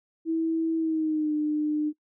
sine tone with pitch glide, 325.3 to 301.8 Hz, E4 to D4, -23 to +47 cents, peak -23 dBFS, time 0.25-1.93 s, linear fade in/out 50 ms, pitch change -130 cents, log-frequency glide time 0.77-1.33 s, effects noise-tail reverb RT60 0.1 s tail -23 dB re dry

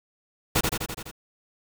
pink noise with echo, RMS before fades -21 dBFS, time 0.55-0.61 s, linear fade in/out 10 ms, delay 84 ms, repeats 6, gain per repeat -3 dB, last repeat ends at 1.114 s, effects none

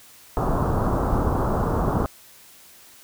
pink low-pass noise, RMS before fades -22 dBFS, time 0.37-2.06 s, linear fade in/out 0 ms, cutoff 1300 Hz, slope 48 dB/octave, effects white hiss -49 dBFS RMS until 3.03 s

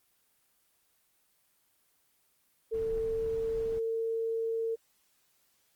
sine tone with pitch glide, 447.6 to 453.1 Hz, A4 to A#4, +30 to -49 cents, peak -29 dBFS, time 2.71-4.76 s, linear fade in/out 20 ms, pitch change +21 cents, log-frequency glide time 2.84-4.06 s
brown noise, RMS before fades -44 dBFS, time 2.73-3.8 s, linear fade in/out 20 ms
effects white hiss -71 dBFS RMS until 5.75 s + Opus 24 kbps

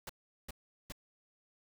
pink noise bursts, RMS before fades -44 dBFS, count 3, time 0.07-0.922 s, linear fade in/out 2 ms, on 24 ms, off 390 ms, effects none

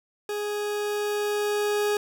40% pulse tone with level ramp, 415.3 Hz, G#4, in tune, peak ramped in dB -27 to -21 dBFS, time 0.29-1.97 s, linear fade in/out 2 ms, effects none

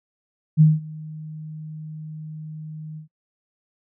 sine tone with ADSR envelope, 155.3 Hz, D#3, 3 cents flat, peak -8 dBFS, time 0.57-3.08 s, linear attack 38 ms, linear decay 190 ms, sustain -24 dB, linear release 110 ms, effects noise-tail reverb RT60 0.1 s tail -26 dB re dry

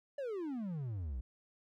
triangle exponential sweep, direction down, 587.3 to 57.1 Hz, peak -35 dBFS, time 0.18-1.21 s, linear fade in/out 5 ms, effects none

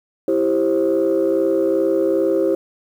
sine chord, C major, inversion first, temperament equal with one note detuned, 329.6 / 392 / 531.2 Hz, E4 / G4 / C5, 0 / 0 / +26 cents, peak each -18 dBFS, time 0.28-2.55 s, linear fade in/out 2 ms, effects tanh soft clip ceiling -9 dBFS + 8-bit

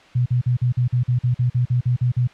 sine tone bursts, 123.47 Hz, B2, in tune, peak -15 dBFS, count 14, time 0.15-2.275 s, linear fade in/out 10 ms, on 110 ms, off 45 ms, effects white hiss -48 dBFS RMS until 2.33 s + low-pass 3000 Hz 12 dB/octave

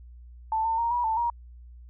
sine tone with pitch steps, 883 / 901 / 932 / 966 / 887 / 946 Hz, A5 / A5 / A#5 / B5 / A5 / A#5, +6 / +41 / -1 / -39 / +14 / +25 cents, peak -23 dBFS, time 0.52-1.3 s, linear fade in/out 2 ms, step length 130 ms, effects added 60 Hz sine -44 dBFS peak until 1.89 s

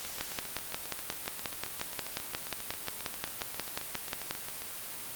two click trains, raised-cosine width 0.2 ms, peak -22 / -14 dBFS, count 35 / 24, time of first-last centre 0.05-4.62 / 0.21-4.31 s, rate 7.44 / 5.61 Hz, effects white hiss -41 dBFS RMS until 5.15 s + Opus 48 kbps

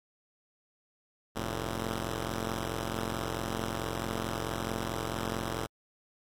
5% pulse tone pair together, 44.57 / 112.3 Hz, F1 / A2, +36 / +36 cents, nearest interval octave + major third, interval 1600 cents, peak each -24 dBFS, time 1.35-5.67 s, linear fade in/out 20 ms, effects AAC 48 kbps

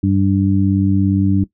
harmonic tone, 97.3 Hz, G2, 12 cents flat, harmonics 1 / 2 / 3, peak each -16 / -16 / -16 dBFS, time 0.03-1.44 s, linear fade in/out 5 ms, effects noise-tail reverb RT60 0.1 s tail -17 dB re dry

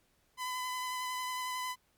sawtooth tone with vibrato, 1008 Hz, B5, 35 cents sharp, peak -31 dBFS, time 0.37-1.76 s, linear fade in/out 50 ms, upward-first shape triangle, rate 11 Hz, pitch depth 17 cents each way, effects pink hiss -72 dBFS RMS until 1.97 s + MP3 96 kbps

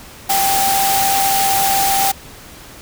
sine tone in noise, 784 Hz, G5, in tune, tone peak -15 dBFS, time 0.29-2.12 s, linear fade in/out 10 ms, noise white, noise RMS -18 dBFS, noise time 0.29-2.12 s, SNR 0 dB, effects pink hiss -38 dBFS RMS until 2.81 s

